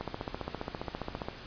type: click train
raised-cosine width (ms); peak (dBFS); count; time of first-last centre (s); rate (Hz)
1; -20; 20; 0.01-1.285; 14.9
effects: pink hiss -46 dBFS RMS until 1.46 s + resampled to 11025 Hz